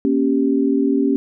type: chord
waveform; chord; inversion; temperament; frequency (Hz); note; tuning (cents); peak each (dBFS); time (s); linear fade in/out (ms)
sine; G diminished; first; equal with one note detuned; 237.4 / 277.2 / 392; Bb3 / Db4 / G4; +32 / 0 / 0; -20 / -16 / -21; 0.05-1.16; 0
effects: none